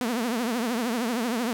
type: tone with vibrato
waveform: sawtooth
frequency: 235.7 Hz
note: A#3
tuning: 19 cents sharp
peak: -21 dBFS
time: 0.01-1.53 s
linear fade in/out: 0 ms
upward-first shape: triangle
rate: 13 Hz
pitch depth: 170 cents each way
effects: none